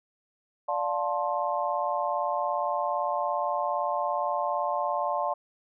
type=chord; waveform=sine; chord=D minor seventh; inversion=none; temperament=just; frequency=587.3 / 704.8 / 881 / 1057.2 Hz; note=D5 / F5 / A5 / C6; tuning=0 / +16 / +2 / +18 cents; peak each=-31 dBFS; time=0.68-5.34 s; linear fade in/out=10 ms; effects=none

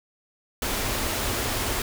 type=band-stop noise; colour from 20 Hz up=pink; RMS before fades=-27 dBFS; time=0.62-1.82 s; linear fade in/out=2 ms; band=140 to 200 Hz; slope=96 dB/octave; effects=none

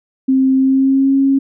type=tone with pitch glide; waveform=sine; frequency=264.2 to 272.3 Hz; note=C4 to C#4; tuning=+17 to -31 cents; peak=-9 dBFS; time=0.28-1.39 s; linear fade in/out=10 ms; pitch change=+52 cents; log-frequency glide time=0.55-1.15 s; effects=none

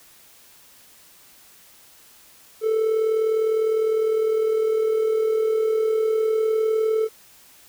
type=tone with amplitude modulation; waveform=triangle; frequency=440 Hz; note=A4; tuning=in tune; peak=-13 dBFS; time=2.61-7.09 s; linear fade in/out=50 ms; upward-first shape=sine; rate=39.8 Hz; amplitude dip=55%; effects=tanh soft clip ceiling -11 dBFS + white hiss -51 dBFS RMS until 7.68 s

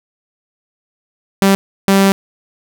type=tone bursts at uneven times; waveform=sawtooth; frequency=195.4 Hz; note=G3; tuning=5 cents flat; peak=-4 dBFS; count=2; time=1.42-1.55 / 1.88-2.12 s; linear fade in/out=0 ms; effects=none

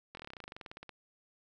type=slowing click train; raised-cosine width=0.3 ms; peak=-29 dBFS; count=20; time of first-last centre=0.15-0.893 s; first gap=22 ms; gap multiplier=1.06; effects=none

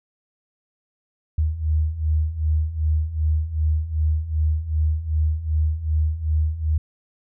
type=beating tone pair; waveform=sine; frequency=76.1 / 78.7 Hz; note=D#2 / D#2; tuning=-38 / +20 cents; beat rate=2.6 Hz; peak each=-24 / -20 dBFS; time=1.38-6.78 s; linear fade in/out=5 ms; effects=none

